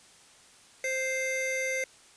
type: tone pair together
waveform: square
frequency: 523.2 / 2093 Hz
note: C5 / C7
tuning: 0 / 0 cents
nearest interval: 2 octaves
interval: 2400 cents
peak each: -33 / -31 dBFS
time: 0.84-1.84 s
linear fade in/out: 2 ms
effects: white hiss -56 dBFS RMS until 2.16 s + resampled to 22050 Hz